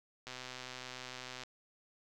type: click train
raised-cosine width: 0.2 ms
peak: -27 dBFS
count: 149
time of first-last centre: 0.27-1.435 s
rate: 127 Hz
effects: none